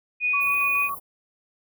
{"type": "tone", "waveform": "sine", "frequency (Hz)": 2474, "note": "D#7", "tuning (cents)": -10, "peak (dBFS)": -20, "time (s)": [0.2, 0.9], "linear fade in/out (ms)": 50}
{"type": "tone with tremolo", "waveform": "sine", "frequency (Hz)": 1126, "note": "C#6", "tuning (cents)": 27, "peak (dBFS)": -26, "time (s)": [0.33, 0.95], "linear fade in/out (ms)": 10, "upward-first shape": "square", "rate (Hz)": 7.1, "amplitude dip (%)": 40}
{"type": "band-stop noise", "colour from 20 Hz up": "white", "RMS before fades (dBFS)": -39, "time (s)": [0.4, 1], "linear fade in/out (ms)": 20, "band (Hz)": [1200, 10000], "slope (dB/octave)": 96}
{"effects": []}